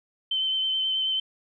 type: tone with vibrato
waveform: sine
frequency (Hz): 3081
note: G7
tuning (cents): -31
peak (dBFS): -23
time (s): 0.31-1.2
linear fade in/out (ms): 5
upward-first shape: sine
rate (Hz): 9.3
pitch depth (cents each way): 16
effects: none